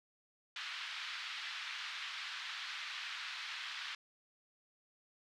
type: band-pass noise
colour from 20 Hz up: white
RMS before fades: -44 dBFS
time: 0.56-3.95 s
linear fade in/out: 2 ms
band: 1200 to 3900 Hz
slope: 24 dB/octave
effects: none